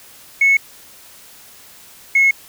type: tone pair in turn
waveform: sine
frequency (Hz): 2200 / 2179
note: C#7 / C#7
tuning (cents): -14 / -30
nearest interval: unison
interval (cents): 16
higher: first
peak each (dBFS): -8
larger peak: neither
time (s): 0.41-0.57 / 2.15-2.31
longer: neither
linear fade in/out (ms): 5
effects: tanh soft clip ceiling -6 dBFS + white hiss -43 dBFS RMS until 2.48 s